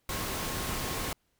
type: tone in noise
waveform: sine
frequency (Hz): 1080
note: C#6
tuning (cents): -45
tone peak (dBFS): -44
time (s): 0.09-1.13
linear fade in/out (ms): 2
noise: pink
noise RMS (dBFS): -34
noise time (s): 0.09-1.13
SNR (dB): -13
effects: pink hiss -74 dBFS RMS until 1.39 s